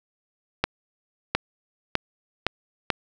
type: accelerating click train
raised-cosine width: 0.3 ms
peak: -4 dBFS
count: 5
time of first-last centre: 0.64-2.903 s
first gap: 710 ms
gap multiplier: 0.85
effects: none